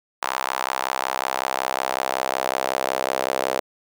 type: tone with high-pass filter sweep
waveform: sawtooth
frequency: 65.41 Hz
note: C2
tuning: in tune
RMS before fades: -25 dBFS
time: 0.22-3.6 s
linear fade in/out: 5 ms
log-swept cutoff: 960 to 560 Hz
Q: 2.2
effects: none